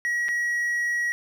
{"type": "tone with dropouts", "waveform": "triangle", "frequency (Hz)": 1912, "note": "A#6", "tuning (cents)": 43, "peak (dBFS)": -21, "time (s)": [0.05, 1.12], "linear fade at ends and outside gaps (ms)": 0, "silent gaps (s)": [0.284, 0.289], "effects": []}